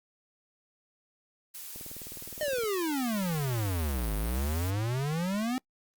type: noise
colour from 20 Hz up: blue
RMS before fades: -42 dBFS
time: 1.54-4.71 s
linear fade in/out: 10 ms
type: click train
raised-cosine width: 2 ms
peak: -33 dBFS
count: 18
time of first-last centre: 1.76-2.636 s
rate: 19.4 Hz
type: exponential two-way sweep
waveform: square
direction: down then up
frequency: 622.3 to 50.2 to 263 Hz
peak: -29 dBFS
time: 2.41-5.58 s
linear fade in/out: 0 ms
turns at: 4.14 s
effects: noise-tail reverb RT60 0.1 s tail -26 dB re dry + Opus 48 kbps